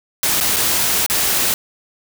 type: noise with dropouts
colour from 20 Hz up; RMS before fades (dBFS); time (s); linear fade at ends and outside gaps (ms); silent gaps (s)
white; -17; 0.23-1.54; 1; 0.403-0.409 / 0.562-0.566 / 1.063-1.099
effects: none